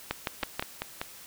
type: two click trains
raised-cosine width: 0.3 ms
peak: -15 / -12 dBFS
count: 4 / 4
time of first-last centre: 0.43-1.015 / 0.11-0.595 s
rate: 5.13 / 6.18 Hz
effects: white hiss -48 dBFS RMS until 1.26 s